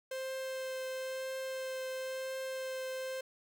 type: tone with vibrato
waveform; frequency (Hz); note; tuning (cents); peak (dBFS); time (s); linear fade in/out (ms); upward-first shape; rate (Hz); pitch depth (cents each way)
45% pulse; 523.3; C5; 0; -37; 0.11-3.21; 5; triangle; 0.99; 10
effects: none